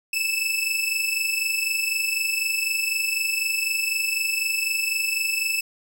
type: tone pair together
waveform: sawtooth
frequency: 2613 / 2637 Hz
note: E7 / E7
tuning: -16 / 0 cents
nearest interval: unison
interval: 16 cents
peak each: -22 dBFS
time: 0.13-5.61 s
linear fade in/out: 5 ms
effects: none